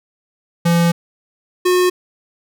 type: tone pair in turn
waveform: square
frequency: 170.3 / 362.3 Hz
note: F3 / F#4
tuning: -43 / -36 cents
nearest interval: octave + minor second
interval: 1307 cents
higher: second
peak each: -12 dBFS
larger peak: neither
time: 0.65-0.92 / 1.65-1.9 s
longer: first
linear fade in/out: 10 ms
effects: none